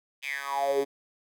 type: tone with high-pass filter sweep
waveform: 10% pulse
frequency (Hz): 140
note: C#3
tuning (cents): +18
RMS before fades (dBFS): -29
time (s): 0.22-0.85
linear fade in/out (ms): 20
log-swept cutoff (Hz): 2800 to 330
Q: 8.6
effects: none